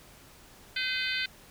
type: harmonic tone with a mistuned harmonic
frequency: 512 Hz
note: C5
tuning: 38 cents flat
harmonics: 3 / 4 / 5 / 6 / 7 / 8 / 9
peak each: -34 / -35 / -36 / -37 / -37 / -38 / -39 dBFS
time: 0.76-1.26 s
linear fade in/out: 5 ms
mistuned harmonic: 5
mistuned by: -30 cents
effects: pink hiss -54 dBFS RMS until 1.5 s